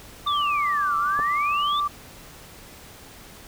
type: tone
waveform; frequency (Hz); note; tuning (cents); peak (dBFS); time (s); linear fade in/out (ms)
sine; 1169; D6; -8; -21; 0.26-1.88; 10
type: exponential two-way sweep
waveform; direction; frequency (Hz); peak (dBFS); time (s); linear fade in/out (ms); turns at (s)
sine; down then up; 3654 to 1303 to 3654; -27; 0.27-1.8; 2; 0.97
type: clicks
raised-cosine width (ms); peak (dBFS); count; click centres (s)
1; -20; 2; 1.191 / 1.198
effects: pink hiss -45 dBFS RMS until 3.47 s